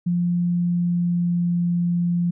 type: tone with pitch glide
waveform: sine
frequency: 174.8 to 173.69 Hz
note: F3 to F3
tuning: +2 to -9 cents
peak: -18 dBFS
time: 0.06-2.31 s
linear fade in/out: 10 ms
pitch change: -11 cents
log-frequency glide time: 0.46-1.59 s
effects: none